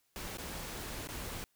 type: noise with dropouts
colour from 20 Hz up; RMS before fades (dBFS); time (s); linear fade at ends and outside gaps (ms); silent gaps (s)
pink; -42; 0.16-1.44; 0; 0.371-0.384 / 1.073-1.088
effects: white hiss -75 dBFS RMS until 1.55 s